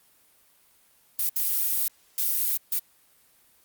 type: noise bursts at uneven times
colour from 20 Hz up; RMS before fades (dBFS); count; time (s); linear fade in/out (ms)
violet; -25; 4; 1.19-1.29 / 1.36-1.88 / 2.18-2.57 / 2.72-2.79; 2
effects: white hiss -61 dBFS RMS until 3.64 s + Opus 32 kbps